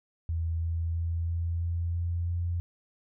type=tone with pitch steps; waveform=sine; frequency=82.41 / 83.08 / 83.75 / 84.43 / 85.12 / 85.81 / 86.51 Hz; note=E2 / E2 / E2 / E2 / F2 / F2 / F2; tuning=0 / +14 / +28 / +42 / -44 / -30 / -16 cents; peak=-27 dBFS; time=0.29-2.6 s; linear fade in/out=0 ms; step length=330 ms; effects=none